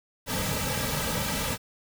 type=noise with comb filter; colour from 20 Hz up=pink; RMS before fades=-29 dBFS; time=0.26-1.58 s; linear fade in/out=50 ms; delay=2.8 ms; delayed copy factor=-0.9; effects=none